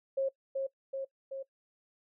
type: tone with echo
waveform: sine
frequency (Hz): 540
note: C#5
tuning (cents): -45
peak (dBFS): -27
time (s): 0.17-0.29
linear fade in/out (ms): 10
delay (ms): 380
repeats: 3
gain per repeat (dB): -3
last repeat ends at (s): 1.43
effects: noise-tail reverb RT60 0.1 s tail -22 dB re dry